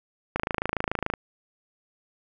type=click train; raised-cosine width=0.5 ms; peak=-10 dBFS; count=22; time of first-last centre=0.36-1.138 s; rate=27 Hz; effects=none